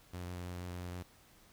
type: tone with vibrato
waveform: sawtooth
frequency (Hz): 89.1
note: F2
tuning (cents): +35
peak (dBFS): -37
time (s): 0.13-1.03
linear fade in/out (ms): 10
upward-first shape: sine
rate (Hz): 6.3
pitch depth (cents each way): 13
effects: pink hiss -63 dBFS RMS until 1.52 s